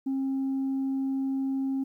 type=tone; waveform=sine; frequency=268.7 Hz; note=C4; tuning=46 cents sharp; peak=-24 dBFS; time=0.06-1.84 s; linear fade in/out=10 ms; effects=tanh soft clip ceiling -24 dBFS + 11-bit